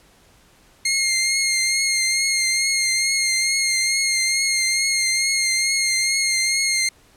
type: tone with vibrato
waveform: 15% pulse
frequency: 2127 Hz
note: C7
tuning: 28 cents sharp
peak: -11 dBFS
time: 0.85-6.89 s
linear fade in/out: 5 ms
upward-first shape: triangle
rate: 2.3 Hz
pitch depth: 36 cents each way
effects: pink hiss -54 dBFS RMS until 7.16 s + low-pass 12000 Hz 12 dB/octave